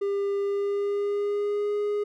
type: tone with pitch glide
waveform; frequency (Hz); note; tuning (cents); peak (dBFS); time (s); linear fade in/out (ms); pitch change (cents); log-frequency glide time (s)
triangle; 400 to 413.9; G4 to G#4; +35 to -6; -22; 0.01-2.04; 10; +59; 0.39-1.74
effects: none